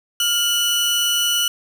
sawtooth tone pair together, 1405 / 2961 Hz, F6 / F#7, +10 / +1 cents, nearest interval octave + minor second, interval 1291 cents, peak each -22 / -14 dBFS, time 0.2-1.48 s, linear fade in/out 2 ms, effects none

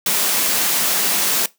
white high-pass noise, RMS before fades -18 dBFS, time 0.06-1.46 s, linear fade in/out 2 ms, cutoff 150 Hz, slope 96 dB/octave, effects noise-tail reverb RT60 0.2 s tail -20 dB re dry

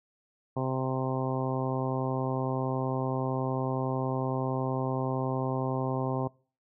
harmonic tone, 130.81 Hz, C3, in tune, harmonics 1 / 2 / 3 / 4 / 5 / 6 / 7 / 8, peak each -31 / -34 / -36 / -37 / -38 / -39 / -39 / -40 dBFS, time 0.56-6.28 s, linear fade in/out 10 ms, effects noise-tail reverb RT60 0.4 s tail -24 dB re dry

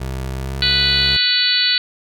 25% pulse tone with pitch glide, 65.41 to 68.78 Hz, C2 to C#2, 0 to -13 cents, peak -19 dBFS, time 0-1.17 s, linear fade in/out 10 ms, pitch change +87 cents, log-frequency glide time 0.36-0.72 s
harmonic tone, 493.9 Hz, B4, in tune, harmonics 3 / 4 / 5 / 6 / 7 / 8 / 9, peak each -24 / -25 / -25 / -22 / -24 / -18 / -18 dBFS, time 0.62-1.78 s, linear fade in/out 2 ms
effects none

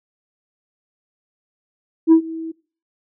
sine tone with ADSR envelope, 324.6 Hz, E4, 27 cents flat, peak -3 dBFS, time 2.07-2.52 s, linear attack 50 ms, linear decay 89 ms, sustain -22 dB, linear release 12 ms, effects noise-tail reverb RT60 0.4 s tail -23 dB re dry + tanh soft clip ceiling -5 dBFS

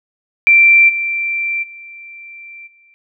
sine tone with level steps, 2352 Hz, D7, 2 cents sharp, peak -5 / -16 / -32 / -47 dBFS, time 0.47-2.94 s, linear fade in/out 0 ms, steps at 0.88 / 1.62 / 2.66 s, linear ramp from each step 20 ms, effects none

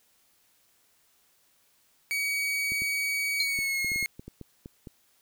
40% pulse tone with pitch glide, 2259 to 2159 Hz, C#7 to C#7, +32 to -46 cents, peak -26 dBFS, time 2.11-4.06 s, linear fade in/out 0 ms, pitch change -78 cents, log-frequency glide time 3.42-3.8 s
clicks, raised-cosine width 3 ms, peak -28 dBFS, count 12, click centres 2.72 / 2.82 / 3.589 / 3.846 / 3.918 / 3.96 / 4.027 / 4.195 / 4.28 / 4.413 / 4.659 / 4.872 s
sine tone with exponential decay, 4186 Hz, C8, in tune, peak -21 dBFS, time 3.4-3.54 s, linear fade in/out 2 ms, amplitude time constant 29 ms
effects white hiss -66 dBFS RMS until 5.21 s

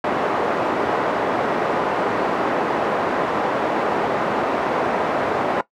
pink band-pass noise, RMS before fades -21 dBFS, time 0.04-5.61 s, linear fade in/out 2 ms, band 380 to 1100 Hz, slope 12 dB/octave, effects noise-tail reverb RT60 0.1 s tail -17 dB re dry

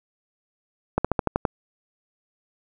slowing click train, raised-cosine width 1 ms, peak -6 dBFS, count 7, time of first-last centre 0.98-1.452 s, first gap 66 ms, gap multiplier 1.07, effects none

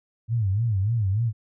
sine tone with vibrato, 105.9 Hz, G#2, 34 cents sharp, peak -20 dBFS, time 0.28-1.33 s, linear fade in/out 50 ms, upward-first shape sine, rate 3.4 Hz, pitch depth 200 cents each way, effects none

